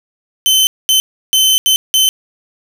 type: tone bursts at uneven times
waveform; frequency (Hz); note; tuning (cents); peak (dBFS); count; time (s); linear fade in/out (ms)
sawtooth; 3067; G7; -38; -5; 5; 0.46-0.67 / 0.89-1 / 1.33-1.58 / 1.66-1.76 / 1.94-2.09; 0
effects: none